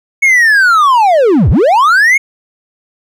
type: linear two-way sweep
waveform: triangle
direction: down then up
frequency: 2217 to 52.1 to 2217 Hz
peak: -3 dBFS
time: 0.22-2.18 s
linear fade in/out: 10 ms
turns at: 1.5 s
effects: none